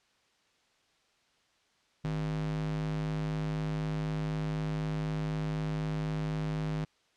square tone with high-pass filter, 52 Hz, G#1, 3 cents sharp, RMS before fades -33 dBFS, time 2.04-6.85 s, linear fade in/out 10 ms, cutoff 120 Hz, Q 7, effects white hiss -69 dBFS RMS until 7.16 s + low-pass 5000 Hz 12 dB/octave

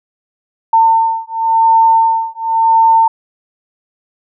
sine beating tone pair, 902 / 902.93 Hz, A5 / A5, +43 / +45 cents, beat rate 0.93 Hz, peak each -11 dBFS, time 0.73-3.08 s, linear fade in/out 5 ms, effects none

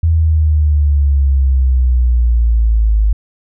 sine exponential sweep, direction down, 82.41 to 51.91 Hz, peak -8 dBFS, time 0.03-3.13 s, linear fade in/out 5 ms, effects none

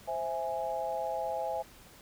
sine chord, C augmented, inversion none, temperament equal, 523.3 / 659.3 / 830.6 Hz, C5 / E5 / G#5, 0 / 0 / 0 cents, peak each -37 / -35 / -35 dBFS, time 0.07-1.63 s, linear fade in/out 20 ms, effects pink hiss -55 dBFS RMS until 2.01 s

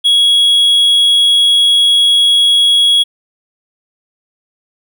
triangle tone, 3330 Hz, G#7, 4 cents sharp, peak -5 dBFS, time 0.04-3.04 s, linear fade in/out 20 ms, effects none

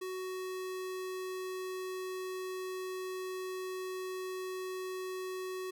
square tone, 372.2 Hz, F#4, 10 cents sharp, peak -38 dBFS, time 0.01-5.71 s, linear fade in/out 10 ms, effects none

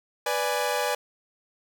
sawtooth chord, G# diminished, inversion first, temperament equal, 493.9 / 587.3 / 830.6 Hz, B4 / D5 / G#5, 0 / 0 / 0 cents, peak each -25 dBFS, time 0.26-0.95 s, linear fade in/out 5 ms, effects none

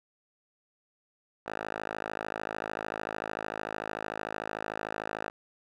5% pulse tone with band-pass filter, 53.4 Hz, G#1, 49 cents sharp, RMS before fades -37 dBFS, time 1.46-5.3 s, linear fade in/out 5 ms, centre 1100 Hz, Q 1.6, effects none

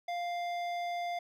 sine tone with hard clipping, 698.5 Hz, F5, in tune, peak -35 dBFS, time 0.08-1.19 s, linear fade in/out 5 ms, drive 12 dB, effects none

